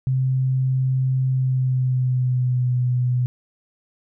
sine tone with pitch glide, 130.6 to 124.56 Hz, C3 to B2, -3 to +15 cents, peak -17 dBFS, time 0.07-3.26 s, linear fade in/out 0 ms, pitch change -82 cents, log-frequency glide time 1.3-2.75 s, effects none

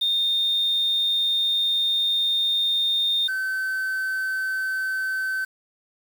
triangle tone pair in turn, 3649 / 1534.2 Hz, A#7 / G6, -38 / -38 cents, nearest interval octave + minor third, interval 1500 cents, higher first, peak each -16 / -21 dBFS, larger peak first, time 0.01-3.28 / 3.28-5.45 s, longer first, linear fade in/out 10 ms, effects tanh soft clip ceiling -17 dBFS + 7-bit

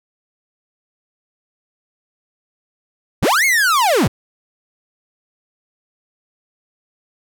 45% pulse linear two-way sweep, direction up then down, 32.7 to 2217 to 66.8 Hz, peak -12 dBFS, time 3.22-4.08 s, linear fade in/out 10 ms, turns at 3.45 s, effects none

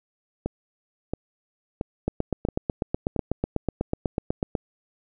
two click trains, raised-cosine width 2 ms, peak -10 / -13 dBFS, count 21 / 5, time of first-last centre 2.08-4.552 / 0.46-3.163 s, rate 8.09 / 1.48 Hz, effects none

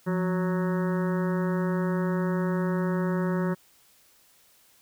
harmonic tone with a mistuned harmonic, 185 Hz, F#3, in tune, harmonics 1 / 2 / 3 / 5 / 6 / 7 / 8 / 9 / 10, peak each -25 / -31 / -35 / -39 / -41 / -42 / -43 / -44 / -45 dBFS, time 0.06-3.55 s, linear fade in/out 20 ms, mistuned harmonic 1, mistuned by -96 cents, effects white hiss -60 dBFS RMS until 4.81 s

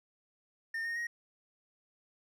triangle tone with pitch steps, 1817 / 1848.8 / 1881.1 Hz, A#6 / A#6 / A#6, -45 / -15 / +15 cents, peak -32 dBFS, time 0.74-1.07 s, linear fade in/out 5 ms, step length 110 ms, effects none

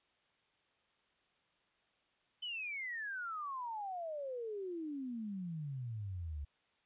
sine exponential sweep, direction down, 3060 to 69.3 Hz, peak -39 dBFS, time 2.42-6.45 s, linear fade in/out 10 ms, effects white hiss -75 dBFS RMS until 6.85 s + resampled to 8000 Hz

